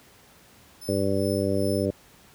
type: tone with tremolo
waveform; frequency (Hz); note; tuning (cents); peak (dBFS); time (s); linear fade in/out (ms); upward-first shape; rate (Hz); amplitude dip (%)
15% pulse; 5274; E8; 0; -31; 0.81-1.86; 10; sine; 2.5; 75
type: harmonic tone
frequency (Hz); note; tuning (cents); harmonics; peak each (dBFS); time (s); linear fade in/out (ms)
98; G2; 0; 1 / 2 / 3 / 4 / 5 / 6; -29 / -29 / -29 / -29 / -29 / -29; 0.88-1.91; 10
effects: pink hiss -54 dBFS RMS until 2.34 s + high-pass 60 Hz 12 dB/octave